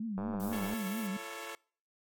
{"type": "tone with vibrato", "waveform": "sine", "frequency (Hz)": 208, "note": "G#3", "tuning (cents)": 3, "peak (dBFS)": -34, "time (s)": [0, 1.17], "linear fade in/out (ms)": 5, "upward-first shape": "triangle", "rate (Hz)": 4.3, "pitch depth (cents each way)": 200}
{"type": "click train", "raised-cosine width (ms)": 1, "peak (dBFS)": -27, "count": 57, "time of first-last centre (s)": [0.18, 0.734], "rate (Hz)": 101}
{"type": "noise", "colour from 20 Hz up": "violet", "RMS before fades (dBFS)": -46, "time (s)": [0.4, 1.07], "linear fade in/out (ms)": 0}
{"type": "chord", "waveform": "10% pulse", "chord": "F augmented", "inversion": "none", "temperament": "equal with one note detuned", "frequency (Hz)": [340.3, 440, 554.4], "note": ["F4", "A4", "C#5"], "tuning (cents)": [-45, 0, 0], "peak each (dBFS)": [-40, -36, -37], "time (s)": [0.53, 1.55], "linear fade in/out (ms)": 0}
{"effects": ["noise-tail reverb RT60 0.5 s tail -26 dB re dry", "AAC 64 kbps"]}